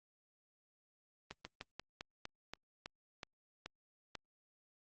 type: slowing click train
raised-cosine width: 0.2 ms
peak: -26 dBFS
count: 11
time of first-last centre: 1.31-4.153 s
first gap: 140 ms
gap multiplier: 1.15
effects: low-pass 6000 Hz 12 dB/octave + Opus 24 kbps